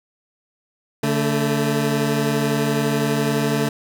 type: tone pair together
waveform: 20% pulse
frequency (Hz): 143.76 / 221.6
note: D3 / A3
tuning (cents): -37 / +13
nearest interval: perfect fifth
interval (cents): 750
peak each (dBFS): -16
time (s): 1.03-3.69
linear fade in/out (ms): 5
effects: none